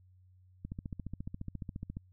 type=click train; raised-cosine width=5 ms; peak=-27 dBFS; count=20; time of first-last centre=0.65-1.969 s; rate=14.4 Hz; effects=added 92 Hz sine -59 dBFS peak until 2.12 s